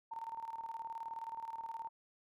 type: tone with tremolo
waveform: sine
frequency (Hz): 910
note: A#5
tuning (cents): -42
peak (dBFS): -39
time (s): 0.11-1.89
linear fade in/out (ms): 10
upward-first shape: square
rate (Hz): 19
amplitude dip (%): 65
effects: none